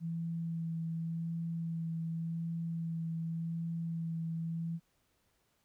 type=tone with vibrato; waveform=sine; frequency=165.3 Hz; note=E3; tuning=5 cents sharp; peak=-34 dBFS; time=0-4.8 s; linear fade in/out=50 ms; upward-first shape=sine; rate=0.88 Hz; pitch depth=14 cents each way; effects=pink hiss -75 dBFS RMS until 5.64 s